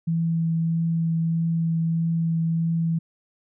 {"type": "tone with vibrato", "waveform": "sine", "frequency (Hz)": 164.81, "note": "E3", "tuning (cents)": 0, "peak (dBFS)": -20, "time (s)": [0.07, 2.99], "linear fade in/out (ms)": 10, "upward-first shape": "triangle", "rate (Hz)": 1.6, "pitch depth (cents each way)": 11, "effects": []}